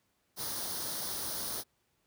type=noise with comb filter; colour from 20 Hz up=white; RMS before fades=-37 dBFS; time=0.36-1.64 s; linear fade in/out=50 ms; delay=0.2 ms; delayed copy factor=+0.7; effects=pink hiss -75 dBFS RMS until 2.06 s + high-pass 60 Hz 12 dB/octave